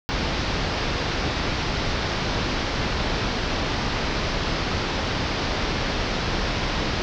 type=low-pass noise; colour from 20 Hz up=pink; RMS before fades=-25 dBFS; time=0.09-7.02 s; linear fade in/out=0 ms; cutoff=5500 Hz; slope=48 dB/octave; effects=none